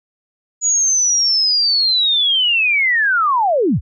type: linear sweep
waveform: sine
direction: down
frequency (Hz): 6880 to 41.2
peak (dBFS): -12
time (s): 0.61-3.81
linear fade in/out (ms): 50
effects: none